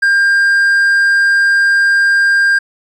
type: tone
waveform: triangle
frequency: 1600 Hz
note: G6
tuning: 35 cents sharp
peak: -6 dBFS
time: 0.02-2.59 s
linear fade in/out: 10 ms
effects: resampled to 24000 Hz